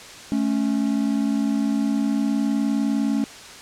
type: tone pair together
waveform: triangle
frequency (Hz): 217.5 / 277.2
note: A3 / C#4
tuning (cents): -20 / 0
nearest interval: major third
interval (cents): 420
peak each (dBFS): -20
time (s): 0.32-3.24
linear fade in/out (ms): 0
effects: white hiss -40 dBFS RMS until 3.61 s + low-pass 7000 Hz 12 dB/octave